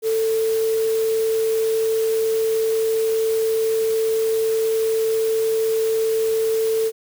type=tone in noise; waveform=sine; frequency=445 Hz; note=A4; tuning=20 cents sharp; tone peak=-17 dBFS; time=0.02-6.92 s; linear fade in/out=50 ms; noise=white; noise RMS=-34 dBFS; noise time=0.02-6.92 s; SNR=+14 dB; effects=none